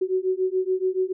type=beating tone pair; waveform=sine; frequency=370 / 377 Hz; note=F#4 / F#4; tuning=0 / +32 cents; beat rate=7 Hz; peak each=-24 dBFS; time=0.01-1.13 s; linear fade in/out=10 ms; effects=none